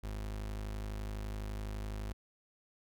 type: tone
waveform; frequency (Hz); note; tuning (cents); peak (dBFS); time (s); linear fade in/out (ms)
35% pulse; 51.91; G#1; 0; -36; 0.03-2.13; 10
effects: none